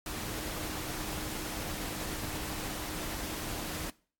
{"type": "tone in noise", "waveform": "sine", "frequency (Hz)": 309, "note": "D#4", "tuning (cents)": -12, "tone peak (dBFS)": -46, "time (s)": [0.06, 3.9], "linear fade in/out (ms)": 2, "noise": "pink", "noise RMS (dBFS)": -38, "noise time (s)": [0.06, 3.9], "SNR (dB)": -11, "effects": ["noise-tail reverb RT60 0.4 s tail -21 dB re dry", "AAC 64 kbps"]}